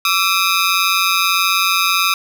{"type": "ring-modulated tone", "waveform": "15% pulse", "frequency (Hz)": 1244.5, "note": "D#6", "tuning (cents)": 0, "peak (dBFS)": -4, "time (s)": [0.05, 2.14], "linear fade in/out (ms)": 2, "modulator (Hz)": 90.8, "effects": []}